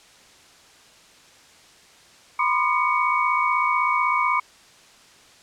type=tone cluster; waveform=sine; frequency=989 / 1045 / 1212 / 2238 Hz; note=B5 / C6 / D#6 / C#7; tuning=+2 / -2 / -46 / +16 cents; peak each=-24 dBFS; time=2.39-4.4 s; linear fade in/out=5 ms; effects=white hiss -51 dBFS RMS until 5.42 s + low-pass 7000 Hz 12 dB/octave